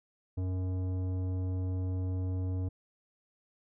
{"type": "tone with tanh clipping", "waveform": "triangle", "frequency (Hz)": 92.5, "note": "F#2", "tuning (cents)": 0, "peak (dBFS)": -32, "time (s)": [0.37, 2.69], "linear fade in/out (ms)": 10, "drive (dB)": 17, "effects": []}